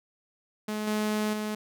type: tone with level steps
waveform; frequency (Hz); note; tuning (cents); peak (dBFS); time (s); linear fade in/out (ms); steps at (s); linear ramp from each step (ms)
sawtooth; 212.9; G#3; +43; -26 / -22 / -26; 0.68-1.55; 5; 0.87 / 1.33; 5
effects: none